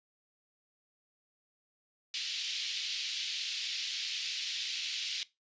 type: band-pass noise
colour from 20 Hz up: white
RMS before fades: -37 dBFS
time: 2.14-5.23 s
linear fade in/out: 0 ms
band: 2700 to 4600 Hz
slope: 24 dB/octave
effects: noise-tail reverb RT60 0.2 s tail -18 dB re dry + resampled to 16000 Hz